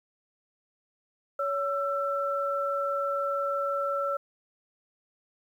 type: tone pair together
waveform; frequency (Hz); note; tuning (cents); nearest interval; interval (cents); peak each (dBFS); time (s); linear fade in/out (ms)
sine; 562.1 / 1337; C#5 / E6; +24 / +24; octave + minor third; 1500; -29 / -29; 1.39-4.17; 5
effects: 10-bit